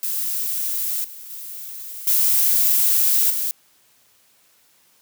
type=noise with level steps; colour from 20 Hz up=violet; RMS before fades=-24 / -38 / -34 / -17 / -23 dBFS; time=0.03-3.51 s; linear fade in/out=0 ms; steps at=1.04 / 1.3 / 2.07 / 3.3 s; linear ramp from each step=5 ms; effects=white hiss -58 dBFS RMS until 5.01 s + high-pass 80 Hz 12 dB/octave